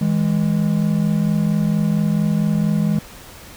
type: tone pair together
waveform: triangle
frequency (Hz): 161.93 / 206.3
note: E3 / G#3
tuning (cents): -31 / -11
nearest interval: major third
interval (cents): 420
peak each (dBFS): -16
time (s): 0.01-2.99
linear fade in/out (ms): 5
effects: pink hiss -40 dBFS RMS until 3.56 s